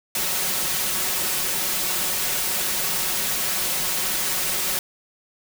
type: noise with comb filter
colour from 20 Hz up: white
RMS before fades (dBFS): -24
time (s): 0.15-4.79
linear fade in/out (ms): 2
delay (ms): 5.4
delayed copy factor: +0.7
effects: none